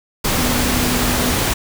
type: tone in noise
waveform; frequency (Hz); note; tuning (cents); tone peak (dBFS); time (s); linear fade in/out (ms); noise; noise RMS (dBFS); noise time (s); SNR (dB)
sine; 246.9; B3; 0; -22; 0.38-1.34; 10; pink; -18; 0.24-1.54; -7
effects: none